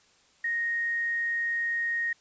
sine tone with quantisation, 1864.7 Hz, A#6, in tune, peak -26 dBFS, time 0.44-2.13 s, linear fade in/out 5 ms, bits 9, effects white hiss -62 dBFS RMS until 2.2 s + resampled to 16000 Hz

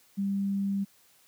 sine tone, 197.8 Hz, G3, 16 cents sharp, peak -26 dBFS, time 0.17-0.85 s, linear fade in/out 20 ms, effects white hiss -62 dBFS RMS until 1.27 s + high-pass 80 Hz 12 dB/octave

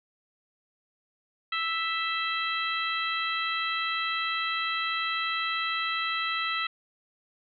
harmonic tone with a mistuned harmonic, 659.3 Hz, E5, in tune, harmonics 2 / 3 / 4 / 5 / 6, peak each -31 / -33 / -34 / -35 / -36 dBFS, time 1.52-6.67 s, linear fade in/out 5 ms, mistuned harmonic 5, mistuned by -44 cents, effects none

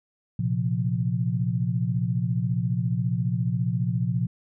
sine chord, Bb suspended second, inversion none, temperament just, 116.54 / 131.11 / 174.81 Hz, Bb2 / C3 / F3, 0 / +4 / +2 cents, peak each -26 / -27 / -27 dBFS, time 0.39-4.27 s, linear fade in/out 5 ms, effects none

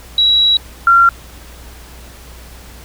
sine tone pair in turn, 3889 / 1375 Hz, B7 / F6, -27 / -27 cents, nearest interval octave + tritone, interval 1800 cents, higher first, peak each -8 / -5 dBFS, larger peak second, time 0.18-0.57 / 0.87-1.09 s, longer first, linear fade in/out 2 ms, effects added 60 Hz sine -36 dBFS peak until 2.84 s + pink hiss -39 dBFS RMS until 2.84 s

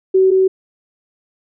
sine tone pair in turn, 378.6 / 378.6 Hz, F#4 / F#4, +40 / +40 cents, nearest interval unison, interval 0 cents, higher neither, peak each -8 / -9 dBFS, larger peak first, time 0.14-0.31 / 0.31-0.48 s, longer neither, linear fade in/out 10 ms, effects none

